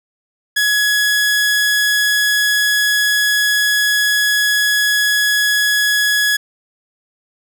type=tone; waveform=sawtooth; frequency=1682 Hz; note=G#6; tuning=22 cents sharp; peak=-9 dBFS; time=0.56-6.37 s; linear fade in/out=10 ms; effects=none